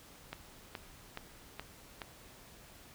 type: click train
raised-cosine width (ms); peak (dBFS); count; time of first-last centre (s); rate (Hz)
0.3; -24; 5; 0.33-2.018; 2.37
effects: pink hiss -56 dBFS RMS until 2.94 s